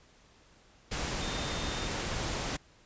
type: tone in noise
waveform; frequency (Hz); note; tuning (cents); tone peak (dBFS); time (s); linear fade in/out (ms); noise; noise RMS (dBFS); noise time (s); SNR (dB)
sine; 3642; A#7; -41; -43; 1.21-1.88; 10; pink; -34; 0.91-2.57; -12
effects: pink hiss -61 dBFS RMS until 2.85 s + resampled to 16000 Hz